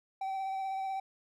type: tone with vibrato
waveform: triangle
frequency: 771 Hz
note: G5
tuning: 29 cents flat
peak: -31 dBFS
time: 0.21-1 s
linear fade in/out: 5 ms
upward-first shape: sine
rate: 16 Hz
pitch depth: 17 cents each way
effects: none